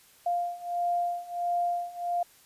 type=beating tone pair; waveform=sine; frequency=698.5 / 700 Hz; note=F5 / F5; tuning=0 / +4 cents; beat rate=1.5 Hz; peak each=-31 / -29 dBFS; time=0.26-2.23 s; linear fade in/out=5 ms; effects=white hiss -58 dBFS RMS until 2.45 s + resampled to 32000 Hz